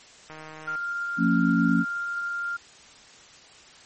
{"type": "click train", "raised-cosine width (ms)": 0.5, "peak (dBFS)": -27, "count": 72, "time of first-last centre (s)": [0.3, 0.755], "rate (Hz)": 156}
{"type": "tone", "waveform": "sine", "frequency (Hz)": 1396.9, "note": "F6", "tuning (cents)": 0, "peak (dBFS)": -27, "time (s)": [0.67, 2.57], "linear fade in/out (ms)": 10}
{"type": "chord", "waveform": "sine", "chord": "Bb minor", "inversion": "second", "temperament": "equal with one note detuned", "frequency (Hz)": [174.61, 227.8, 277.2], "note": ["F3", "Bb3", "Db4"], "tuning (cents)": [0, -40, 0], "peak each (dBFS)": -23, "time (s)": [1.17, 1.85], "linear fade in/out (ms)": 50}
{"effects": ["white hiss -50 dBFS RMS until 3.85 s", "MP3 32 kbps"]}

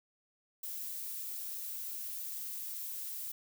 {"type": "noise", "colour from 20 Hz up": "violet", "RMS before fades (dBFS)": -41, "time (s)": [0.63, 3.32], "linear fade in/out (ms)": 5, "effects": []}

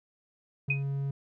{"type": "tone", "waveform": "triangle", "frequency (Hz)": 138.59, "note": "C#3", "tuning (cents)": 0, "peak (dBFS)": -27, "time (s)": [0.68, 1.11], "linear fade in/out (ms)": 5}
{"type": "tone with exponential decay", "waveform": "sine", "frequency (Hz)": 2502, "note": "D#7", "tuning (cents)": 9, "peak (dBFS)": -22, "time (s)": [0.7, 0.83], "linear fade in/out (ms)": 5, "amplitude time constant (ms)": 28}
{"effects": []}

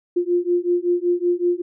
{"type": "beating tone pair", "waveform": "sine", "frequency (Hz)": [349.2, 354.5], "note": ["F4", "F4"], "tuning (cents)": [0, 26], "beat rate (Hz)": 5.3, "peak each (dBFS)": -20, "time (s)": [0.16, 1.62], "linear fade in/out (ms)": 10, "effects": []}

